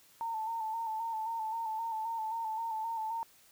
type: tone with vibrato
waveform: sine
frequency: 896 Hz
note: A5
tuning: 31 cents sharp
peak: -33 dBFS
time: 0.21-3.23 s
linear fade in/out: 0 ms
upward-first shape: square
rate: 3.8 Hz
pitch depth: 38 cents each way
effects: white hiss -62 dBFS RMS until 3.51 s